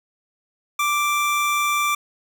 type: tone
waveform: 25% pulse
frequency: 1175 Hz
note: D6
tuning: 1 cent sharp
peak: -15 dBFS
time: 0.79-1.95 s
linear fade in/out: 5 ms
effects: none